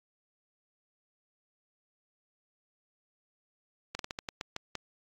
slowing click train, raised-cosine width 0.2 ms, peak -18 dBFS, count 9, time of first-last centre 3.95-4.753 s, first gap 42 ms, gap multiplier 1.24, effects AAC 64 kbps

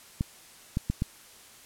clicks, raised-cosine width 5 ms, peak -14 dBFS, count 4, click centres 0.209 / 0.771 / 0.9 / 1.021 s, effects white hiss -52 dBFS RMS until 1.65 s + low-pass 12000 Hz 12 dB/octave

